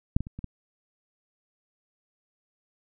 clicks, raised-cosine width 5 ms, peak -8 / -18 / -26 / -25 / -21 dBFS, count 5, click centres 0.165 / 0.206 / 0.269 / 0.39 / 0.443 s, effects none

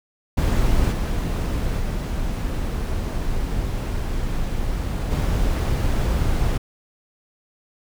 brown noise with level steps, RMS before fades -18 / -22 / -24 / -20 dBFS, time 0.37-6.58 s, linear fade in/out 10 ms, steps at 0.91 / 1.78 / 5.1 s, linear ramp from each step 20 ms, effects none

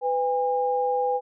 sine tone pair together, 500 / 811 Hz, B4 / G#5, +21 / -41 cents, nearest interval minor sixth, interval 838 cents, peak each -24 dBFS, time 0.01-1.21 s, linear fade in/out 50 ms, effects none

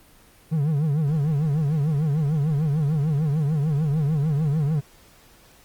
triangle tone with vibrato, 150.1 Hz, D3, 38 cents sharp, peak -17 dBFS, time 0.51-4.81 s, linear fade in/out 20 ms, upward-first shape triangle, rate 6.7 Hz, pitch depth 170 cents each way, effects pink hiss -53 dBFS RMS until 5.64 s + Opus 24 kbps

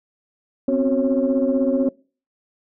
sine tone cluster, 255 / 270.9 / 369.3 / 547 Hz, C4 / C#4 / F#4 / C#5, -44 / -40 / -3 / -23 cents, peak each -20 / -20 / -27 / -20 dBFS, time 0.68-1.89 s, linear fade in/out 5 ms, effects noise-tail reverb RT60 0.4 s tail -24 dB re dry + tanh soft clip ceiling -9 dBFS

